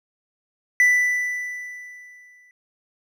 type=tone with exponential decay; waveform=triangle; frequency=1982 Hz; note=B6; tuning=6 cents sharp; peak=-10 dBFS; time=0.8-2.51 s; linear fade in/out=1 ms; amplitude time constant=370 ms; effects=none